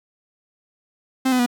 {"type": "tone with pitch steps", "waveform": "45% pulse", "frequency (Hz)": [261.6, 252.3, 243.2], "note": ["C4", "B3", "B3"], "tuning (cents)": [0, 37, -26], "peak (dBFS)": -16, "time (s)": [1.25, 1.463], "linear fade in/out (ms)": 10, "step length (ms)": 71, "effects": ["9-bit"]}